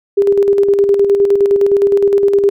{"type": "tone with tremolo", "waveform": "sine", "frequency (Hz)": 400.6, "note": "G4", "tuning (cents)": 38, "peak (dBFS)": -6, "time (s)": [0.17, 2.5], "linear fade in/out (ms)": 10, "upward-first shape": "square", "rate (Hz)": 9.7, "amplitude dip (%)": 45, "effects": []}